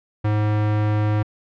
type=tone; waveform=square; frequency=105.8 Hz; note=G#2; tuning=33 cents sharp; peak=-18 dBFS; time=0.24-1.23 s; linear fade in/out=10 ms; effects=low-pass 2000 Hz 12 dB/octave